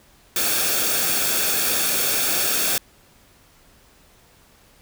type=noise with comb filter; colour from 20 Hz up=white; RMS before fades=-21 dBFS; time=0.36-2.78 s; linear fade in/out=2 ms; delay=1 ms; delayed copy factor=-0.55; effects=pink hiss -54 dBFS RMS until 4.81 s